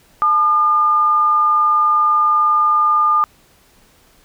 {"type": "tone pair together", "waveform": "sine", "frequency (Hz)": [867, 1209.3], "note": ["A5", "D#6"], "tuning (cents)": [-26, -50], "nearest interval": "tritone", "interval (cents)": 576, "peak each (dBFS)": [-23, -11], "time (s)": [0.22, 3.24], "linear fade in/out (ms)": 0, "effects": ["pink hiss -52 dBFS RMS until 4.24 s"]}